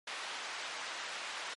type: band-pass noise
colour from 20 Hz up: pink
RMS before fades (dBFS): -42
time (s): 0.07-1.54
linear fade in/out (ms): 5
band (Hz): 940 to 4600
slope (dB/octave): 12
effects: MP3 48 kbps